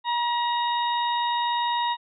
harmonic tone with a mistuned harmonic, 954 Hz, A#5, 40 cents sharp, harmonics 1 / 2 / 3 / 4, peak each -23 / -34 / -37 / -31 dBFS, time 0.04-1.97 s, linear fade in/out 50 ms, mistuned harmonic 4, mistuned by -37 cents, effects none

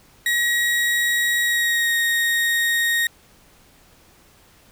35% pulse tone with pitch glide, 1903 to 1864.9 Hz, A#6 to A#6, +35 to 0 cents, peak -16 dBFS, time 0.26-3.07 s, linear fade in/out 2 ms, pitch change -35 cents, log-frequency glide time 1.44-1.94 s, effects pink hiss -53 dBFS RMS until 4.71 s

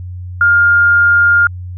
sine tone, 1410 Hz, F6, 16 cents sharp, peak -6 dBFS, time 0.41-1.47 s, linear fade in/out 2 ms, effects added 90 Hz sine -23 dBFS peak until 1.77 s

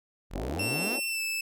sawtooth exponential sweep, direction up, 39.42 to 293.7 Hz, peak -29 dBFS, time 0.3-0.99 s, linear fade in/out 50 ms
pink band-pass noise, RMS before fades -37 dBFS, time 0.35-1 s, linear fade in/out 5 ms, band 230 to 800 Hz, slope 48 dB/octave
sawtooth tone with pitch glide, 2701 to 2630 Hz, E7 to E7, +42 to -5 cents, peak -26 dBFS, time 0.59-1.41 s, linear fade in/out 5 ms, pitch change -47 cents, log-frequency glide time 1.06-1.22 s
effects none

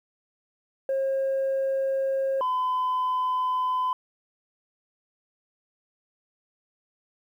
sine tone pair in turn, 538 / 1013.3 Hz, C5 / B5, +48 / +44 cents, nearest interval major seventh, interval 1096 cents, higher second, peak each -21 dBFS, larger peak neither, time 0.89-2.41 / 2.41-3.93 s, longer neither, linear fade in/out 2 ms, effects tanh soft clip ceiling -21 dBFS + 10-bit

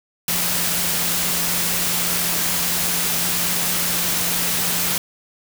sine tone in noise, 174.61 Hz, F3, in tune, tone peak -32 dBFS, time 0.28-4.98 s, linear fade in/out 2 ms, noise white, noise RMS -21 dBFS, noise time 0.28-4.98 s, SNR -14 dB, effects none

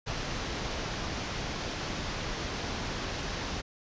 pink low-pass noise, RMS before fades -35 dBFS, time 0.06-3.62 s, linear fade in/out 20 ms, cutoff 6400 Hz, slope 48 dB/octave, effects resampled to 16000 Hz

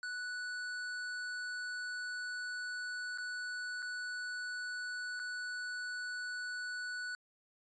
square tone with dropouts, 1480 Hz, F#6, in tune, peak -39 dBFS, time 0.03-7.15 s, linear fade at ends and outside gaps 1 ms, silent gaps 3.176-3.183 / 3.822-3.826 / 5.194-5.198 s, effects resampled to 16000 Hz

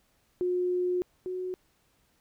sine tone pair in turn, 360 / 367.4 Hz, F#4 / F#4, -47 / -12 cents, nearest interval unison, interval 35 cents, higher second, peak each -25 / -31 dBFS, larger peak first, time 0.41-1.02 / 1.26-1.54 s, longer first, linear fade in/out 0 ms, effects pink hiss -69 dBFS RMS until 2.2 s

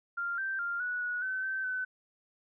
sine tone with pitch steps, 1394 / 1563 / 1396 / 1471 / 1462 / 1525 / 1546 / 1512 Hz, F6 / G6 / F6 / F#6 / F#6 / G6 / G6 / F#6, -4 / -6 / -1 / -11 / -21 / -48 / -24 / +37 cents, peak -31 dBFS, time 0.17-1.85 s, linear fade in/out 10 ms, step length 210 ms, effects none

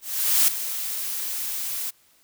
blue noise with ADSR envelope, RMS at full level -17 dBFS, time 0.01-1.91 s, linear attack 470 ms, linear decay 4 ms, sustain -12 dB, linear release 18 ms, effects white hiss -60 dBFS RMS until 2.23 s

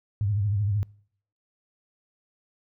sine tone with vibrato, 102.2 Hz, G#2, 27 cents flat, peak -22 dBFS, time 0.21-0.83 s, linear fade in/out 0 ms, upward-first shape triangle, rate 13 Hz, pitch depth 120 cents each way, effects noise-tail reverb RT60 0.6 s tail -25 dB re dry

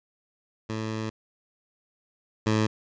15% pulse tone pair in turn, 110 / 108.61 Hz, A2 / A2, 0 / -22 cents, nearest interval unison, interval 22 cents, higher first, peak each -23 / -15 dBFS, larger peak second, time 0.69-1.1 / 2.46-2.67 s, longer first, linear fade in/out 10 ms, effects resampled to 16000 Hz

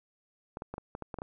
clicks, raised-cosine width 1 ms, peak -24 dBFS, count 9, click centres 0.571 / 0.621 / 0.74 / 0.781 / 0.951 / 1.023 / 1.142 / 1.187 / 1.219 s, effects none

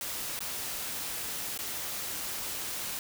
white noise with dropouts, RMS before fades -36 dBFS, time 0.01-2.99 s, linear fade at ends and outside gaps 1 ms, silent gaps 0.391-0.405 / 1.576-1.589 s, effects none

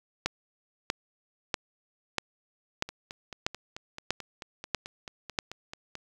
two click trains, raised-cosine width 0.2 ms, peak -9 / -22 dBFS, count 9 / 15, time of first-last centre 0.26-5.388 / 2.89-5.953 s, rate 1.56 / 4.57 Hz, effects 8-bit

